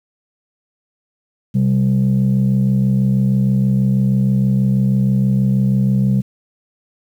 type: tone pair together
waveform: sine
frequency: 129.45 / 195.7 Hz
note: C3 / G3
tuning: -18 / -3 cents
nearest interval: perfect fifth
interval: 715 cents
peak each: -13 dBFS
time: 1.54-6.22 s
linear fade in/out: 20 ms
effects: tanh soft clip ceiling -8 dBFS + 8-bit